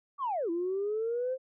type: linear two-way sweep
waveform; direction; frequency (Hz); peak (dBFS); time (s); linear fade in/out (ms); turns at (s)
sine; down then up; 1174.7 to 329.6 to 528; -28; 0.18-1.38; 50; 0.5
effects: tanh soft clip ceiling -24 dBFS